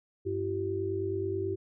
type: tone cluster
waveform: sine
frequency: 97.7 / 335.3 / 384.6 Hz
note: G2 / E4 / G4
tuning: -5 / +30 / -33 cents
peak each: -36 / -36 / -31 dBFS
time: 0.25-1.56 s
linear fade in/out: 20 ms
effects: none